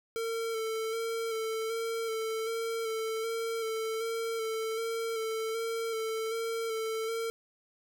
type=tone with vibrato; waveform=square; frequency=450 Hz; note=A4; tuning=39 cents sharp; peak=-32 dBFS; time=0.16-7.3 s; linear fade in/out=0 ms; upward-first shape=square; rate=1.3 Hz; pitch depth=22 cents each way; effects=none